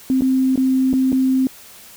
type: tone with dropouts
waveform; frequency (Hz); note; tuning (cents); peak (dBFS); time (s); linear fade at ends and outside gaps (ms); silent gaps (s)
sine; 261.6; C4; 0; -13; 0.1-1.47; 1; 0.209-0.22 / 0.558-0.576 / 0.93-0.937 / 1.12-1.128
effects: white hiss -42 dBFS RMS until 1.96 s